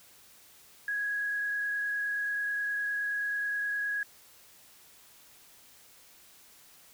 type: tone with frequency modulation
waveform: sine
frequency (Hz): 1661.2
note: G#6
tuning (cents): 0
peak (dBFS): -29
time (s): 0.88-4.03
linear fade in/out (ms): 2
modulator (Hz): 29.5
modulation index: 0.53
effects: white hiss -57 dBFS RMS until 6.93 s